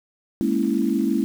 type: chord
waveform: sine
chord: A# half-diminished seventh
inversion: third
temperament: equal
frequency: 207.7 / 233.1 / 277.2 / 329.6 Hz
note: G#3 / A#3 / C#4 / E4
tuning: 0 / 0 / 0 / 0 cents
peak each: -24 dBFS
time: 0.41-1.24 s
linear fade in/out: 0 ms
effects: 7-bit